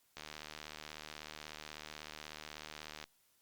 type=click train; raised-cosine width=0.2 ms; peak=-28 dBFS; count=220; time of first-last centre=0.17-3.04 s; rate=76.3 Hz; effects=white hiss -73 dBFS RMS until 3.41 s + Opus 48 kbps